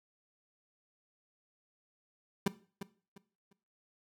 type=tone with echo; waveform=30% pulse; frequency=195.8 Hz; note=G3; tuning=2 cents flat; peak=-23 dBFS; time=2.46-2.48 s; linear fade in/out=5 ms; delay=350 ms; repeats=3; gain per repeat=-12 dB; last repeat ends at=3.53 s; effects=noise-tail reverb RT60 0.4 s tail -17 dB re dry